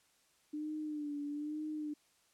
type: tone with vibrato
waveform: sine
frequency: 298.2 Hz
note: D4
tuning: 27 cents sharp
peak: -37 dBFS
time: 0.53-1.94 s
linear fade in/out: 10 ms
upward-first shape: sine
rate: 1.1 Hz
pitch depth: 54 cents each way
effects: white hiss -71 dBFS RMS until 2.33 s + low-pass 10000 Hz 12 dB/octave